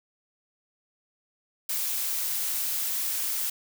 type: noise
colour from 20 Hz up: blue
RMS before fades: -29 dBFS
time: 1.69-3.5 s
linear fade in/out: 5 ms
effects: none